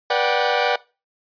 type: chord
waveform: sawtooth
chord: G major seventh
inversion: first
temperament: equal with one note detuned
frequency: 485.4 / 587.3 / 740 / 784 Hz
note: B4 / D5 / F#5 / G5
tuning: -30 / 0 / 0 / 0 cents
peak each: -19 dBFS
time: 0.1-0.76 s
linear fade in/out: 5 ms
effects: noise-tail reverb RT60 0.3 s tail -21 dB re dry + resampled to 11025 Hz